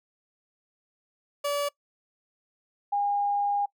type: tone pair in turn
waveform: 30% pulse / sine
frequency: 575 / 812.2 Hz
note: D5 / G#5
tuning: -37 / -39 cents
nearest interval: tritone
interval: 598 cents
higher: second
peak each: -23 dBFS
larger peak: neither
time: 1.44-1.69 / 2.92-3.66 s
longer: second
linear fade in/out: 10 ms
effects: noise-tail reverb RT60 0.1 s tail -22 dB re dry